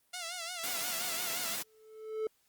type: tone with vibrato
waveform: 5% pulse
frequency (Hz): 694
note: F5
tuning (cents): -11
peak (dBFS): -26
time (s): 0.13-1.56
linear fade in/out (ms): 10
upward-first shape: sine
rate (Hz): 5.7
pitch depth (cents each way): 93
type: high-pass noise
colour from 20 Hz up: white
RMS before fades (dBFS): -37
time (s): 0.63-1.63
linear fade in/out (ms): 10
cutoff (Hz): 120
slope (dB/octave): 96
type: tone with exponential growth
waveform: triangle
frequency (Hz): 436.7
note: A4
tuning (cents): -13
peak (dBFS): -27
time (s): 1.62-2.27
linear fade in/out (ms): 2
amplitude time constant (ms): 140
effects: white hiss -72 dBFS RMS until 2.48 s + Opus 32 kbps